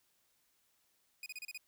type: tone bursts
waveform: sawtooth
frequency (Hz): 2479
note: D#7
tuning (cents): -7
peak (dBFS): -39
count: 6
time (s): 1.23-1.576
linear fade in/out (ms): 2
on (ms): 31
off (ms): 32
effects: white hiss -75 dBFS RMS until 1.67 s